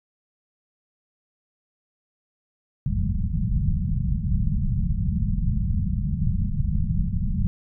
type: low-pass noise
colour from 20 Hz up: pink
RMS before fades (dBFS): -23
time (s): 2.86-7.47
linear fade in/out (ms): 0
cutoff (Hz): 210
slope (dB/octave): 96
effects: none